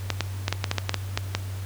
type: clicks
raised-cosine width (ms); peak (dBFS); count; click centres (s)
0.2; -6; 11; 0.103 / 0.207 / 0.481 / 0.526 / 0.642 / 0.714 / 0.783 / 0.894 / 0.943 / 1.175 / 1.35
effects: added 96 Hz sine -30 dBFS peak until 1.65 s + pink hiss -44 dBFS RMS until 1.65 s